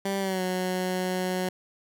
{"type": "tone with pitch glide", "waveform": "15% pulse", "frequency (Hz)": [196, 183.93], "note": ["G3", "F#3"], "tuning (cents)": [0, -10], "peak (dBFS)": -20, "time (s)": [0.05, 1.49], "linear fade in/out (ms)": 5, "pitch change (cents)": -110, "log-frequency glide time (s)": [0.19, 0.42], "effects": []}